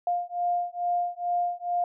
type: beating tone pair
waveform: sine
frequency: 703 / 705.3 Hz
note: F5 / F5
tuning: +11 / +17 cents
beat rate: 2.3 Hz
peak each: -28 dBFS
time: 0.07-1.84 s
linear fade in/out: 2 ms
effects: none